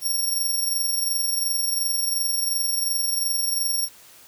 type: tone with amplitude modulation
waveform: 10% pulse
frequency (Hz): 5560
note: F8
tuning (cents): -9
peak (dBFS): -14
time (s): 0.01-3.89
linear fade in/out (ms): 50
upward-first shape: sine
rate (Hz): 22.8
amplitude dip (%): 45
effects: white hiss -49 dBFS RMS until 4.27 s